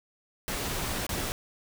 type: noise with dropouts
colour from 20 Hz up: pink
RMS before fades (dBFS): -32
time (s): 0.48-1.32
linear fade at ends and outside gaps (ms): 0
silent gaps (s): 1.066-1.092
effects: none